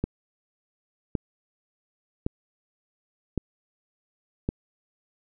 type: click train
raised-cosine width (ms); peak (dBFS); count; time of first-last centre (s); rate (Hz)
3; -12; 5; 0.04-4.489; 0.899
effects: none